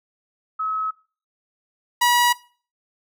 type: tone pair in turn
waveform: sine / sawtooth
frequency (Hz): 1285 / 966.6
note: E6 / B5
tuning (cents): -45 / -38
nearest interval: perfect fourth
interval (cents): 493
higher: first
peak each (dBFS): -22 / -11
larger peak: second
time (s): 0.59-0.91 / 2.01-2.33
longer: neither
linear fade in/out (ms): 10
effects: noise-tail reverb RT60 0.4 s tail -20 dB re dry